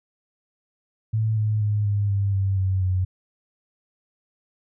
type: tone with pitch steps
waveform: sine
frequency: 110 / 107.3 / 104.67 / 102.1 / 99.6 / 97.15 / 94.77 / 92.45 Hz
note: A2 / A2 / G#2 / G#2 / G2 / G2 / F#2 / F#2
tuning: 0 / -43 / +14 / -29 / +28 / -15 / +42 / -1 cents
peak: -19 dBFS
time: 1.13-3.05 s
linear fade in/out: 10 ms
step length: 240 ms
effects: none